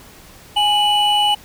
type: tone pair together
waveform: triangle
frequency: 830.6 / 2960 Hz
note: G#5 / F#7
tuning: 0 / 0 cents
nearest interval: octave + minor seventh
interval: 2200 cents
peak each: -14 dBFS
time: 0.56-1.35 s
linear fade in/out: 10 ms
effects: pink hiss -43 dBFS RMS until 1.44 s